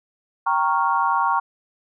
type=chord; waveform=sine; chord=G half-diminished seventh; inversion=none; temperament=equal with one note detuned; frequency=784 / 932.3 / 1103.6 / 1396.9 Hz; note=G5 / Bb5 / Db6 / F6; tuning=0 / 0 / -8 / 0 cents; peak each=-25 / -21 / -21 / -27 dBFS; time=0.46-1.4 s; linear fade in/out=10 ms; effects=none